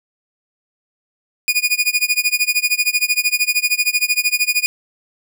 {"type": "tone with tremolo", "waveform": "sawtooth", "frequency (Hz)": 2454, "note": "D#7", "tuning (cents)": -25, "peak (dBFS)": -8, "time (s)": [1.48, 4.66], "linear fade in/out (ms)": 0, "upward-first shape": "sine", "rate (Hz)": 13, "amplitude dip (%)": 95, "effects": []}